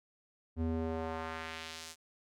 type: tone with band-pass filter sweep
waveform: square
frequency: 80.9 Hz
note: E2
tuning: 32 cents flat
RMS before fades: -38 dBFS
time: 0.56-1.96 s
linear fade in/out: 50 ms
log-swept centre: 180 to 7600 Hz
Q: 0.99
effects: none

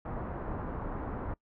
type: low-pass noise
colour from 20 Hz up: pink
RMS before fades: -37 dBFS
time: 0.05-1.34 s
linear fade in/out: 5 ms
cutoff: 1300 Hz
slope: 24 dB/octave
effects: noise-tail reverb RT60 0.1 s tail -23 dB re dry

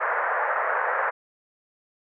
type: band-pass noise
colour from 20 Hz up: white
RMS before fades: -25 dBFS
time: 0-1.11 s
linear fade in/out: 20 ms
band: 490 to 1800 Hz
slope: 48 dB/octave
effects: none

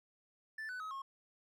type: tone with pitch steps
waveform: triangle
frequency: 1760 / 1497.2 / 1273.6 / 1083.4 Hz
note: A6 / F#6 / D#6 / C#6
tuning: 0 / +20 / +40 / -40 cents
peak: -39 dBFS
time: 0.58-1.02 s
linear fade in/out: 5 ms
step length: 110 ms
effects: none

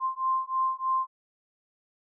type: beating tone pair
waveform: sine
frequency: 1046.5 / 1049.7 Hz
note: C6 / C6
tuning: 0 / +5 cents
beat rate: 3.2 Hz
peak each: -28 dBFS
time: 0-1.07 s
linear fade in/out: 50 ms
effects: none

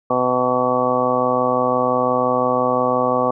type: harmonic tone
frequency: 125.8 Hz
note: B2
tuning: 32 cents sharp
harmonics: 1 / 2 / 3 / 4 / 5 / 6 / 7 / 8 / 9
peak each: -32 / -24 / -29 / -20 / -23 / -25 / -26 / -32 / -21 dBFS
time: 0.1-3.31 s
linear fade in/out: 5 ms
effects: none

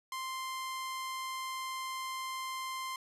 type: tone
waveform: sawtooth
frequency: 1046.5 Hz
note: C6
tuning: in tune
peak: -33 dBFS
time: 0.12-2.96 s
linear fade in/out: 2 ms
effects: resampled to 32000 Hz

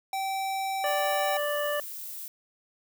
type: tone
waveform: square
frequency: 774 Hz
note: G5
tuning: 22 cents flat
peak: -29 dBFS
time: 0.13-1.37 s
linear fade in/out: 2 ms
type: harmonic tone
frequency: 587.3 Hz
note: D5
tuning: in tune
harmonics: 1 / 2 / 3 / 5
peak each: -28 / -35 / -34 / -39 dBFS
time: 0.84-1.8 s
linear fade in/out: 2 ms
type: noise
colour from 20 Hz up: violet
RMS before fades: -39 dBFS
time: 0.86-2.28 s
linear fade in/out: 2 ms
effects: none

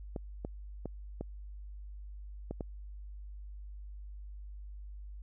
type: clicks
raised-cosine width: 2 ms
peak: -24 dBFS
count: 6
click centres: 0.162 / 0.449 / 0.857 / 1.21 / 2.51 / 2.608 s
effects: added 50 Hz sine -43 dBFS peak until 5.22 s

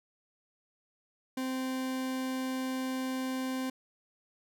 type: tone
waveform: 40% pulse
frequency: 260 Hz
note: C4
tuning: 11 cents flat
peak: -31 dBFS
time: 1.37-3.7 s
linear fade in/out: 5 ms
effects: none

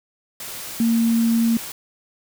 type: tone in noise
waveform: sine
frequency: 229.9 Hz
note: A#3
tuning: 24 cents flat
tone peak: -15 dBFS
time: 0.8-1.57 s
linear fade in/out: 2 ms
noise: white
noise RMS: -33 dBFS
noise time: 0.4-1.72 s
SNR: +15 dB
effects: none

